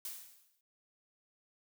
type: noise with exponential decay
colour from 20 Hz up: blue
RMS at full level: -40 dBFS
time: 0.05-0.61 s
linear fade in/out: 2 ms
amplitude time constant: 120 ms
effects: none